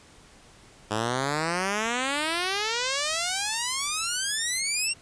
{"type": "exponential sweep", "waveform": "5% pulse", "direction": "up", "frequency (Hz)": [103.83, 2794], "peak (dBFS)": -14, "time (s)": [0.9, 4.94], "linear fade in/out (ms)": 20, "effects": ["pink hiss -53 dBFS RMS until 5.01 s", "resampled to 22050 Hz"]}